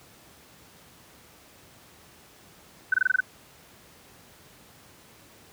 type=tone bursts; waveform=sine; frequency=1516 Hz; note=F#6; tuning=42 cents sharp; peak=-17 dBFS; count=7; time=2.92-3.205 s; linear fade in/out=5 ms; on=21 ms; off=23 ms; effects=pink hiss -53 dBFS RMS until 5.52 s + high-pass 80 Hz 12 dB/octave